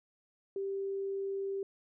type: tone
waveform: sine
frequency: 392 Hz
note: G4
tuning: in tune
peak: -33 dBFS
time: 0.56-1.63 s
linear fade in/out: 2 ms
effects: none